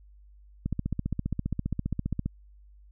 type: click train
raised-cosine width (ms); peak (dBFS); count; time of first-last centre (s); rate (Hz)
5; -16; 25; 0.66-2.26; 15
effects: added 50 Hz sine -51 dBFS peak until 2.91 s